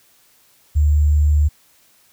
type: tone with sample-and-hold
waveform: sine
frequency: 74.5 Hz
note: D2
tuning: 25 cents sharp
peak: -11 dBFS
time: 0.75-1.49 s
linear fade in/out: 20 ms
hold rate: 7350 Hz
effects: white hiss -55 dBFS RMS until 2.12 s